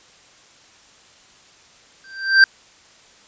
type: tone with exponential growth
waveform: square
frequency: 1568 Hz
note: G6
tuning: in tune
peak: -5 dBFS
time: 2.04-2.44 s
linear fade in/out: 2 ms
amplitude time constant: 85 ms
effects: white hiss -50 dBFS RMS until 3.27 s + resampled to 16000 Hz